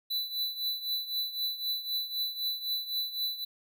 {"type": "tone with tremolo", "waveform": "square", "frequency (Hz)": 3982, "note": "B7", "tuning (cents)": 14, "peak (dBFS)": -28, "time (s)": [0.1, 3.45], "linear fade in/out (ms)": 10, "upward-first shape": "triangle", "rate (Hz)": 3.9, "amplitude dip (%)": 80, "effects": []}